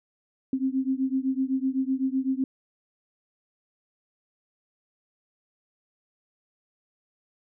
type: beating tone pair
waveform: sine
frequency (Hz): 261 / 268.9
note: C4 / C4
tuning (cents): -4 / +47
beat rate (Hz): 7.9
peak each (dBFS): -26 / -27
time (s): 0.53-2.44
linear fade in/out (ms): 2
effects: none